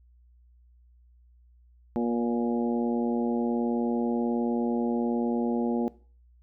harmonic tone with a mistuned harmonic, 118.7 Hz, A#2, 32 cents sharp, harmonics 2 / 3 / 4 / 5 / 6 / 7, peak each -26 / -31 / -34 / -38 / -40 / -38 dBFS, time 1.96-5.88 s, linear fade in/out 0 ms, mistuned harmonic 5, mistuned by -27 cents, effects noise-tail reverb RT60 0.4 s tail -19 dB re dry + added 60 Hz sine -55 dBFS peak until 6.42 s

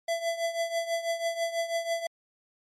square tone with tremolo, 670 Hz, E5, 28 cents sharp, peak -25 dBFS, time 0.08-2.07 s, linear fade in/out 5 ms, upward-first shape triangle, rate 6.1 Hz, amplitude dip 80%, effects low-pass 10000 Hz 12 dB/octave + MP3 64 kbps

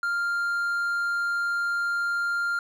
triangle tone, 1396.9 Hz, F6, in tune, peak -22 dBFS, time 0.03-2.59 s, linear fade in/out 2 ms, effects none

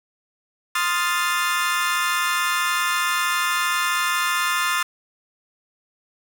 30% pulse chord, F dominant seventh, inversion second, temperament equal, 1046.5 / 1244.5 / 1396.9 / 1760 Hz, C6 / Eb6 / F6 / A6, 0 / 0 / 0 / 0 cents, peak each -23 dBFS, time 0.75-4.83 s, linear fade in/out 5 ms, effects none

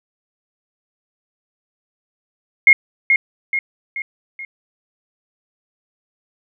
sine tone with echo, 2147 Hz, C7, 44 cents sharp, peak -4 dBFS, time 2.67-2.73 s, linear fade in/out 2 ms, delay 430 ms, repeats 4, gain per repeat -6 dB, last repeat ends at 4.45 s, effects none

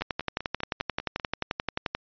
two click trains, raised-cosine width 0.3 ms, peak -20 / -11 dBFS, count 7 / 23, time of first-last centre 0.01-1.198 / 0.02-1.95 s, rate 5.05 / 11.4 Hz, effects resampled to 11025 Hz

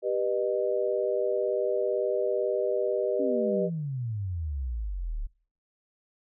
sine chord, G augmented, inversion none, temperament just, 392 / 490 / 612.5 Hz, G4 / B4 / D#5, 0 / -14 / -27 cents, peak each -29 dBFS, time 0.02-3.7 s, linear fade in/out 50 ms
sine exponential sweep, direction down, 286.4 to 33.97 Hz, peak -29 dBFS, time 3.19-5.27 s, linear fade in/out 10 ms
effects noise-tail reverb RT60 0.5 s tail -24 dB re dry

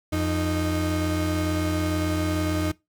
35% pulse tone pair together, 86.85 / 309.5 Hz, F2 / D#4, -9 / -9 cents, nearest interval octave + minor seventh, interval 2200 cents, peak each -24 dBFS, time 0.12-2.72 s, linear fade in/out 10 ms, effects noise-tail reverb RT60 0.2 s tail -21 dB re dry

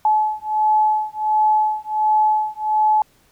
sine beating tone pair, 857 / 858.4 Hz, A5 / A5, -46 / -43 cents, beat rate 1.4 Hz, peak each -18 dBFS, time 0.05-3.02 s, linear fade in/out 2 ms, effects pink hiss -57 dBFS RMS until 3.31 s

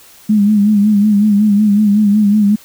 sine tone with vibrato, 207.7 Hz, G#3, in tune, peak -7 dBFS, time 0.29-2.56 s, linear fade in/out 10 ms, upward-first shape sine, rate 5.4 Hz, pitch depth 62 cents each way, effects white hiss -42 dBFS RMS until 2.64 s

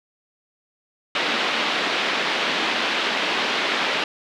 white band-pass noise, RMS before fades -23 dBFS, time 1.15-4.04 s, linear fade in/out 2 ms, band 210 to 3600 Hz, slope 24 dB/octave, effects none

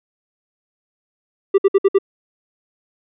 triangle tone bursts, 392 Hz, G4, in tune, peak -7 dBFS, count 5, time 1.54-1.986 s, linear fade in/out 10 ms, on 42 ms, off 59 ms, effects resampled to 8000 Hz

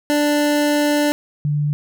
25% pulse / sine tone pair in turn, 294.3 / 147.49 Hz, D4 / D3, +4 / +8 cents, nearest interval octave, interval 1196 cents, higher first, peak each -11 / -16 dBFS, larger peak first, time 0.1-1.12 / 1.45-1.73 s, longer first, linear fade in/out 0 ms, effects none

